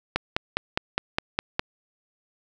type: click train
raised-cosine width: 0.3 ms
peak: -6 dBFS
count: 8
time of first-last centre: 0.16-1.594 s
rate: 4.88 Hz
effects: none